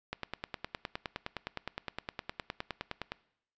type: click train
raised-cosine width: 0.3 ms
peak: -19 dBFS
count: 30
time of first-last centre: 0.13-3.12 s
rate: 9.7 Hz
effects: noise-tail reverb RT60 0.7 s tail -21 dB re dry + resampled to 16000 Hz